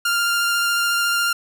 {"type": "tone with vibrato", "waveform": "sawtooth", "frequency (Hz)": 1396.9, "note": "F6", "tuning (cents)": 0, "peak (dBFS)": -14, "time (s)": [0.05, 1.33], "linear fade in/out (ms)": 5, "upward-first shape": "square", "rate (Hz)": 14, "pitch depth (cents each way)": 8, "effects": []}